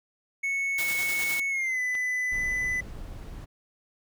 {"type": "tone with pitch glide", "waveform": "triangle", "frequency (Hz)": [2207, 2001], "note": ["C#7", "B6"], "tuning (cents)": [-8, 22], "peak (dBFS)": -24, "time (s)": [0.43, 2.81], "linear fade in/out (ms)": 10, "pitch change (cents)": -170, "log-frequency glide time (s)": [1.49, 1.8]}
{"type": "noise with tremolo", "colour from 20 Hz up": "white", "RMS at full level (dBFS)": -33, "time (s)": [0.78, 1.4], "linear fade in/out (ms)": 5, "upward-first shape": "square", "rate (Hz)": 9.8, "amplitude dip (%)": 30}
{"type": "clicks", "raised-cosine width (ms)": 0.3, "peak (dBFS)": [-35, -26], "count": 2, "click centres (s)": [1.943, 1.952]}
{"type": "noise", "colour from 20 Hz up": "brown", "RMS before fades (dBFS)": -39, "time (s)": [2.31, 3.46], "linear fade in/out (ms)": 20}
{"effects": []}